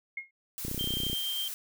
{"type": "tone with exponential decay", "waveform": "sine", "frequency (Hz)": 2149, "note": "C7", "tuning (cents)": 46, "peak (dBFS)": -30, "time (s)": [0.17, 0.31], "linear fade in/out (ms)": 5, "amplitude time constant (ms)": 29}
{"type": "noise", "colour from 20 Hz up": "blue", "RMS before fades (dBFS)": -38, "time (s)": [0.58, 1.54], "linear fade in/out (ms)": 0}
{"type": "click train", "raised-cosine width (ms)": 3, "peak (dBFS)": -23, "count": 16, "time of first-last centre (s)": [0.65, 1.131], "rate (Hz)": 31.2}
{"type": "tone with tremolo", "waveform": "sine", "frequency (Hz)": 3160, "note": "G7", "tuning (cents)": 13, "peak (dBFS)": -30, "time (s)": [0.79, 1.48], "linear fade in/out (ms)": 2, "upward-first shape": "triangle", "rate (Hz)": 8.6, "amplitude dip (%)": 25}
{"effects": []}